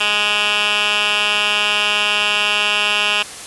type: tone with band-pass filter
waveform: 10% pulse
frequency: 207.7 Hz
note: G#3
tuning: in tune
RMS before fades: -17 dBFS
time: 0-3.23 s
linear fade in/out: 10 ms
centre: 2600 Hz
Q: 3.6
effects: white hiss -32 dBFS RMS until 3.46 s + resampled to 24000 Hz